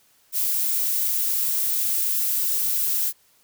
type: noise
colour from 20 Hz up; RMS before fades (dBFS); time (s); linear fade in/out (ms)
violet; -23; 0.32-3.13; 50
effects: white hiss -60 dBFS RMS until 3.43 s